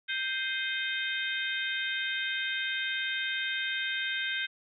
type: harmonic tone with a mistuned harmonic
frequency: 523.3 Hz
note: C5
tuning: in tune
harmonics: 3 / 4 / 5 / 6 / 7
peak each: -33 / -37 / -39 / -37 / -37 dBFS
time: 0.08-4.47 s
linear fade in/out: 20 ms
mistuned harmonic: 5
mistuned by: -65 cents
effects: none